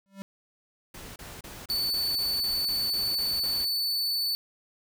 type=tone with exponential growth; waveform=square; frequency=195.5 Hz; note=G3; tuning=4 cents flat; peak=-34 dBFS; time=0.06-0.22 s; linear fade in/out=0 ms; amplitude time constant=34 ms
type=noise bursts; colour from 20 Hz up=pink; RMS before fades=-43 dBFS; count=11; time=0.94-3.65 s; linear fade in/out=5 ms; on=220 ms; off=29 ms
type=tone; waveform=45% pulse; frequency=4487 Hz; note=C#8; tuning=20 cents sharp; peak=-25 dBFS; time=1.7-4.35 s; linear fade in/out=0 ms
effects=none